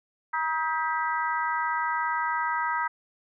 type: harmonic tone with a mistuned harmonic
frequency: 317.3 Hz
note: D#4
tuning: 34 cents sharp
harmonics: 3 / 4 / 5 / 6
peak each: -28 / -30 / -32 / -34 dBFS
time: 0.33-2.88 s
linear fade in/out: 10 ms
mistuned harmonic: 6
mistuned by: +56 cents
effects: none